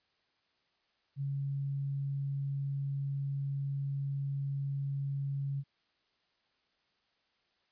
sine tone, 139 Hz, C#3, 5 cents sharp, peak -32 dBFS, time 1.16-5.64 s, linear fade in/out 50 ms, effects white hiss -75 dBFS RMS until 7.71 s + resampled to 11025 Hz

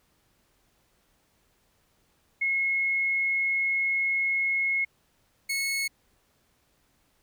sine / sawtooth tone pair in turn, 2170 / 2191 Hz, C#7 / C#7, -37 / -21 cents, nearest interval unison, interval 16 cents, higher second, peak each -23 dBFS, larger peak neither, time 2.41-4.85 / 5.49-5.88 s, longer first, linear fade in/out 10 ms, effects pink hiss -68 dBFS RMS until 7.22 s

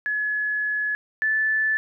sine tone pair in turn, 1700 / 1747.8 Hz, G#6 / A6, +40 / -12 cents, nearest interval unison, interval 48 cents, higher second, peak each -22 / -19 dBFS, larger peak second, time 0.06-0.95 / 1.22-1.77 s, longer first, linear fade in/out 0 ms, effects none

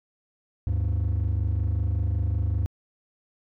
triangle tone pair together, 75.59 / 100.9 Hz, D#2 / G#2, -49 / -49 cents, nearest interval perfect fourth, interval 500 cents, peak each -22 / -22 dBFS, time 0.67-2.66 s, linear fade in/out 0 ms, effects tanh soft clip ceiling -17 dBFS

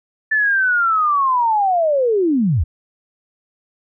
sine linear sweep, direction down, 1764 to 61.5 Hz, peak -13 dBFS, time 0.31-2.64 s, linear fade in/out 10 ms, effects none

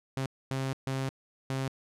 sawtooth tone bursts at uneven times, 133.5 Hz, C3, 35 cents sharp, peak -26 dBFS, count 4, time 0.17-0.26 / 0.51-0.73 / 0.87-1.09 / 1.5-1.68 s, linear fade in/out 0 ms, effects low-pass 10000 Hz 12 dB/octave

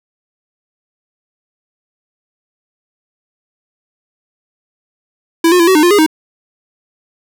square tone with pitch steps, 331.5 / 359.7 / 337.2 / 377.3 / 304.5 / 351.2 / 411.9 / 313.5 Hz, E4 / F#4 / E4 / F#4 / D#4 / F4 / G#4 / D#4, +10 / -49 / +39 / +34 / -37 / +10 / -14 / +13 cents, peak -7 dBFS, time 5.44-6.064 s, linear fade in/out 5 ms, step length 78 ms, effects none

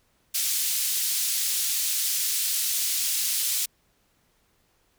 white band-pass noise, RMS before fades -26 dBFS, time 0.34-3.66 s, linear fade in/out 10 ms, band 3500 to 15000 Hz, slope 12 dB/octave, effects pink hiss -67 dBFS RMS until 4.98 s

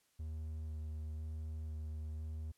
triangle tone with vibrato, 77.78 Hz, D#2, in tune, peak -38 dBFS, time 0.19-2.52 s, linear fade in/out 10 ms, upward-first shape square, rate 1 Hz, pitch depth 11 cents each way, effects white hiss -75 dBFS RMS until 2.57 s + low-pass 12000 Hz 12 dB/octave

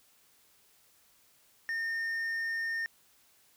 sine tone with hard clipping, 1824 Hz, A#6, 38 cents flat, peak -32 dBFS, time 1.69-2.86 s, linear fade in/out 0 ms, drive 3 dB, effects white hiss -65 dBFS RMS until 3.56 s

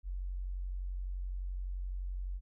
sine tone, 45.85 Hz, F#1, 15 cents flat, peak -35 dBFS, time 0.03-2.41 s, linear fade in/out 50 ms, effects none

